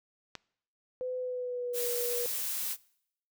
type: click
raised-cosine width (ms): 0.2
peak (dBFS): -22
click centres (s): 0.353
type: tone with pitch glide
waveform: sine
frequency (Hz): 506 to 483.4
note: B4 to B4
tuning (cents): +42 to -37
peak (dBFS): -32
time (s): 1.01-2.26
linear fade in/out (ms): 0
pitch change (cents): -79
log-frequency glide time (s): 1.18-1.83
type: noise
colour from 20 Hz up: blue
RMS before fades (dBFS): -34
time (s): 1.73-2.77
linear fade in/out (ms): 50
effects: noise-tail reverb RT60 0.7 s tail -23 dB re dry